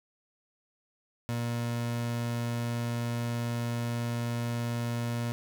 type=tone; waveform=30% pulse; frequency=118.4 Hz; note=A#2; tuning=27 cents sharp; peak=-27 dBFS; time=1.29-5.32 s; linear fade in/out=0 ms; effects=none